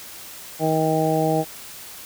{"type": "harmonic tone", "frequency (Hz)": 158.3, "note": "D#3", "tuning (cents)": 30, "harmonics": [1, 2, 3, 4, 5], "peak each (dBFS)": [-24, -24, -24, -24, -24], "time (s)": [0.59, 1.45], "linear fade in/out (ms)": 50, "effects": ["white hiss -39 dBFS RMS until 2.05 s"]}